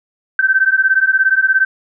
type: beating tone pair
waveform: sine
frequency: 1539 / 1556 Hz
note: G6 / G6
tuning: -32 / -13 cents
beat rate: 17 Hz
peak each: -13 dBFS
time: 0.39-1.65 s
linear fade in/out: 2 ms
effects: none